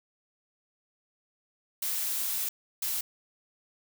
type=noise bursts at uneven times; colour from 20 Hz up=blue; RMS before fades=-31 dBFS; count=2; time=1.82-2.49 / 2.82-3.01 s; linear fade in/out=5 ms; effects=none